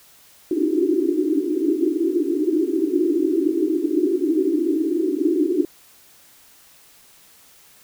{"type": "band-pass noise", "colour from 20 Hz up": "pink", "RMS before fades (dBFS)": -20, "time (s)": [0.51, 5.65], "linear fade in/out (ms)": 2, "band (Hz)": [290, 380], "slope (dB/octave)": 96, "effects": ["white hiss -51 dBFS RMS until 7.83 s"]}